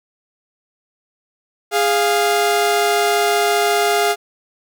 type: tone pair together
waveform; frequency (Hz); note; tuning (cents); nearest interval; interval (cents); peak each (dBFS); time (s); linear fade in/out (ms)
sawtooth; 412.1 / 698.5; G#4 / F5; -13 / 0; major sixth; 913; -13; 1.71-4.16; 50
effects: none